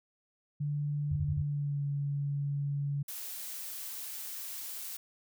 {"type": "tone with pitch glide", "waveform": "sine", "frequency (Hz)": [146.2, 142.28], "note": ["D3", "C#3"], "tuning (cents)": [-7, 45], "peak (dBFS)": -30, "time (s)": [0.6, 3.03], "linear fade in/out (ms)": 10, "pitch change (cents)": -48, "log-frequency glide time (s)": [1.37, 1.83]}
{"type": "tone bursts", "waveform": "sine", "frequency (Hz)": 89.3, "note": "F2", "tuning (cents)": 39, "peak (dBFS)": -30, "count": 4, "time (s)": [1.11, 1.419], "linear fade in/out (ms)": 5, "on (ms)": 51, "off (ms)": 35}
{"type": "noise", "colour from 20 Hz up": "blue", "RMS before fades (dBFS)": -41, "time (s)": [3.08, 4.97], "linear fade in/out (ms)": 5}
{"effects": []}